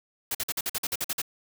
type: noise bursts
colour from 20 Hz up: white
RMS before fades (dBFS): -29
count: 11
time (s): 0.31-1.218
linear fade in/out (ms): 5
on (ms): 38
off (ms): 49
effects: none